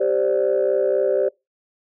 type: chord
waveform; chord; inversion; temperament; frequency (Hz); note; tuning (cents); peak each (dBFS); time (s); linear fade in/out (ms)
sine; G suspended fourth; none; equal; 392 / 523.3 / 587.3; G4 / C5 / D5; 0 / 0 / 0; -20; 0-1.29; 10
effects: noise-tail reverb RT60 0.2 s tail -24 dB re dry + tanh soft clip ceiling -10 dBFS